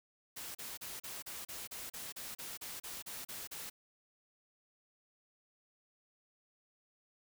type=noise bursts; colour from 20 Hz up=white; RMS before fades=-45 dBFS; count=15; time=0.36-3.7 s; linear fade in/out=10 ms; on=190 ms; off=35 ms; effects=none